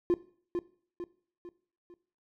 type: tone with echo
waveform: triangle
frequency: 350 Hz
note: F4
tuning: 4 cents sharp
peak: -19 dBFS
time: 0.1-0.14 s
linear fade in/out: 0 ms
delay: 450 ms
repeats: 4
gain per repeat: -7 dB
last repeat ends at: 1.94 s
effects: noise-tail reverb RT60 0.5 s tail -19 dB re dry + tanh soft clip ceiling -17 dBFS